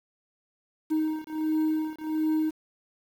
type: beating tone pair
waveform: triangle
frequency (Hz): 311.1 / 312.5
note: D#4 / D#4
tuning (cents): 0 / +8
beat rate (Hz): 1.4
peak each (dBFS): -26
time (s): 0.9-2.51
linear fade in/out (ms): 20
effects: 8-bit